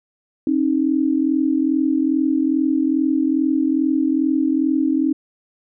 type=tone pair together; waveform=sine; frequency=270 / 312.4 Hz; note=C#4 / D#4; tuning=-45 / +7 cents; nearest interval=minor third; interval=252 cents; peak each=-18 dBFS; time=0.47-5.13 s; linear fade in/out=2 ms; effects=none